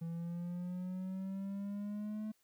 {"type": "exponential sweep", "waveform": "triangle", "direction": "up", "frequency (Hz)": [165.4, 216.8], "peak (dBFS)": -36, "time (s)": [0.01, 2.32], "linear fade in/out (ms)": 10, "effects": ["white hiss -75 dBFS RMS until 2.43 s"]}